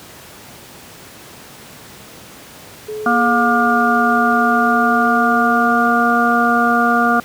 sine tone with pitch glide, 428.1 to 466.8 Hz, A4 to A#4, -47 to +2 cents, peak -23 dBFS, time 2.88-7.2 s, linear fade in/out 10 ms, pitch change +149 cents, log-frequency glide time 3.89-6.15 s
harmonic tone, 237.6 Hz, A#3, 33 cents sharp, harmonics 1 / 3 / 5 / 6, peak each -17 / -17 / -17 / -17 dBFS, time 3.06-7.2 s, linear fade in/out 2 ms
effects pink hiss -38 dBFS RMS until 7.24 s + high-pass 100 Hz 12 dB/octave

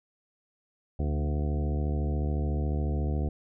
harmonic tone with a mistuned harmonic, 74 Hz, D2, 14 cents sharp, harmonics 1 / 2 / 3 / 4 / 5 / 6 / 7 / 9 / 10, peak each -27 / -33 / -37 / -39 / -41 / -43 / -44 / -46 / -47 dBFS, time 0.99-3.29 s, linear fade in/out 5 ms, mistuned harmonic 2, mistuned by -27 cents, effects none

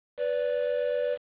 triangle tone pair together, 493.9 / 581.8 Hz, B4 / D5, 0 / -16 cents, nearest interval minor third, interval 284 cents, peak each -26 dBFS, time 0.17-1.18 s, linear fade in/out 50 ms, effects resampled to 8000 Hz + 8-bit

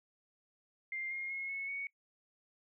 sine tone with pitch steps, 2103 / 2134 / 2165 / 2196 / 2228 Hz, C7 / C7 / C#7 / C#7 / C#7, +8 / +34 / -41 / -17 / +8 cents, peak -37 dBFS, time 0.92-1.87 s, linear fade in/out 2 ms, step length 190 ms, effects noise-tail reverb RT60 0.1 s tail -22 dB re dry

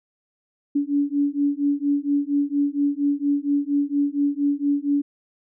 sine beating tone pair, 283.7 / 288 Hz, C#4 / D4, +40 / -34 cents, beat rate 4.3 Hz, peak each -22 dBFS, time 0.75-5.02 s, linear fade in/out 10 ms, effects none

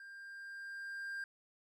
triangle tone with level ramp, 1595 Hz, G6, 30 cents sharp, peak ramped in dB -48 to -37 dBFS, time 0-1.24 s, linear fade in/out 2 ms, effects none

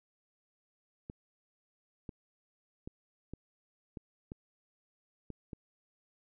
clicks, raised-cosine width 3 ms, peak -29 dBFS, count 8, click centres 1.099 / 2.092 / 2.875 / 3.336 / 3.972 / 4.319 / 5.303 / 5.532 s, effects none

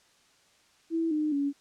sine tone with pitch steps, 328.4 / 304.6 / 282.6 Hz, E4 / D#4 / C#4, -6 / -37 / +34 cents, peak -25 dBFS, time 0.9-1.53 s, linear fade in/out 50 ms, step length 210 ms, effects white hiss -63 dBFS RMS until 1.6 s + low-pass 7000 Hz 12 dB/octave

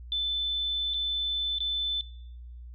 sine tone with dropouts, 3520 Hz, A7, in tune, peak -26 dBFS, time 0.12-2.01 s, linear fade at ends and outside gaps 1 ms, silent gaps 0.938-0.942 / 1.585-1.604 s, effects noise-tail reverb RT60 0.9 s tail -24 dB re dry + added 60 Hz sine -41 dBFS peak until 2.74 s

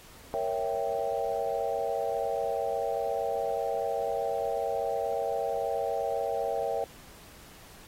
sine chord, A# diminished seventh, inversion none, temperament equal, 466.2 / 554.4 / 659.3 / 784 Hz, A#4 / C#5 / E5 / G5, 0 / 0 / 0 / 0 cents, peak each -33 dBFS, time 0.34-6.84 s, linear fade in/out 0 ms, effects pink hiss -52 dBFS RMS until 7.87 s + AAC 48 kbps

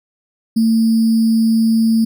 sine tone with sample-and-hold, 224.9 Hz, A3, 38 cents sharp, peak -10 dBFS, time 0.56-2.05 s, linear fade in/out 10 ms, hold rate 4900 Hz, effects none

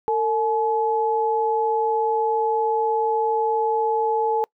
sine tone pair together, 452.1 / 854 Hz, A4 / G#5, +47 / +48 cents, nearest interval major seventh, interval 1101 cents, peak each -21 dBFS, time 0.08-4.44 s, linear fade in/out 0 ms, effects noise-tail reverb RT60 0.1 s tail -26 dB re dry

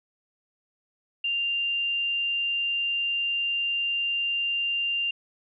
sine tone, 2790 Hz, F7, 2 cents flat, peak -24 dBFS, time 1.24-5.11 s, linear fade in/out 5 ms, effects none

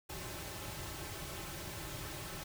pink noise with comb filter, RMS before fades -44 dBFS, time 0.09-2.44 s, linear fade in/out 10 ms, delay 4.2 ms, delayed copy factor -0.65, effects none

